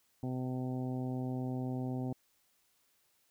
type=harmonic tone; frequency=127.8 Hz; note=C3; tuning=40 cents flat; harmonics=1 / 2 / 3 / 4 / 5 / 6 / 7; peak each=-37 / -37 / -46 / -49 / -50 / -49 / -58 dBFS; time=0.23-2.13 s; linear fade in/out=2 ms; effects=white hiss -73 dBFS RMS until 3.3 s